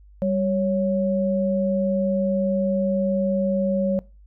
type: tone pair together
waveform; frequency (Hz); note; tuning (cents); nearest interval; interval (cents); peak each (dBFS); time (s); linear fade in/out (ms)
sine; 196.01 / 554.4; G3 / C#5; 0 / 0; octave + tritone; 1800; -22; 0.22-3.99; 0
effects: noise-tail reverb RT60 0.3 s tail -22 dB re dry + added 50 Hz sine -46 dBFS peak until 4.26 s